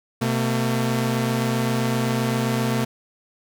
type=tone pair together; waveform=sawtooth; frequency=126.73 / 225.8 Hz; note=B2 / A3; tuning=+45 / +45 cents; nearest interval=minor seventh; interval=1000 cents; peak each=-19 dBFS; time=0.21-2.85 s; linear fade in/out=10 ms; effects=none